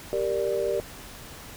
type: chord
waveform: sine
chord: G minor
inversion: none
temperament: equal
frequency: 392 / 466.2 / 587.3 Hz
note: G4 / Bb4 / D5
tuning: 0 / 0 / 0 cents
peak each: -28 dBFS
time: 0.13-0.8 s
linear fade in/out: 0 ms
effects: pink hiss -43 dBFS RMS until 1.56 s